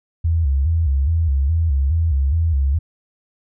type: tone with vibrato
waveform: sine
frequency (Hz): 75.1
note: D2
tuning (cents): +39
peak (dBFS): -14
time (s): 0.24-2.79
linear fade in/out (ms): 10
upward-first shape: square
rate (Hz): 2.4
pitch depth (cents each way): 160
effects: none